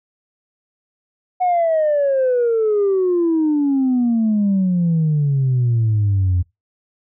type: exponential sweep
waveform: sine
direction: down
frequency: 740 to 87.31 Hz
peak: -12 dBFS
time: 1.4-6.43 s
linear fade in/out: 20 ms
effects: noise-tail reverb RT60 0.2 s tail -24 dB re dry + tanh soft clip ceiling -11 dBFS